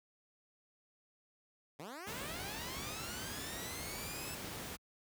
10% pulse linear sweep, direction up, 130 to 2653 Hz, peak -37 dBFS, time 1.79-4.35 s, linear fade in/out 5 ms
pink noise, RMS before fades -44 dBFS, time 2.06-4.77 s, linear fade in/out 20 ms
effects high-pass 60 Hz 12 dB/octave

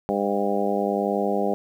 harmonic tone with a mistuned harmonic, 101.1 Hz, G#2, 46 cents flat, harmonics 2 / 3 / 4 / 5 / 6 / 7 / 8, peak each -27 / -31 / -27 / -28 / -29 / -30 / -30 dBFS, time 0.09-1.54 s, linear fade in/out 0 ms, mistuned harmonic 8, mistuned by -22 cents, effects 9-bit

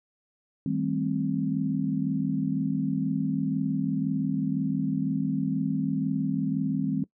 sine chord, A half-diminished seventh, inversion second, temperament just, 158.4 / 198 / 220 / 264 Hz, Eb3 / G3 / A3 / C4, +31 / +18 / 0 / +16 cents, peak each -30 / -30 / -34 / -28 dBFS, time 0.66-7.04 s, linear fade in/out 2 ms, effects noise-tail reverb RT60 0.1 s tail -21 dB re dry

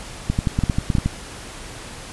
clicks, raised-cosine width 5 ms, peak -6 dBFS, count 11, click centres 0.3 / 0.389 / 0.472 / 0.589 / 0.637 / 0.698 / 0.785 / 0.902 / 0.952 / 0.984 / 1.06 s, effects pink hiss -36 dBFS RMS until 2.12 s + resampled to 24000 Hz

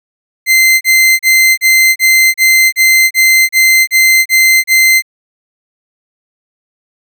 40% pulse tone bursts, 2074 Hz, C7, 16 cents flat, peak -4 dBFS, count 12, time 0.46-5.023 s, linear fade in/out 50 ms, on 350 ms, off 33 ms, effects none

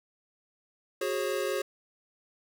square chord, F# suspended second, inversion none, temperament equal with one note detuned, 370 / 415.3 / 542.3 Hz, F#4 / G#4 / C#5, 0 / 0 / -38 cents, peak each -34 / -34 / -33 dBFS, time 1.01-1.62 s, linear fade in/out 5 ms, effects none

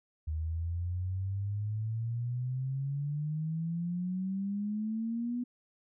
sine exponential sweep, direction up, 77 to 246.9 Hz, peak -31 dBFS, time 0.27-5.44 s, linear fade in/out 10 ms, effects none

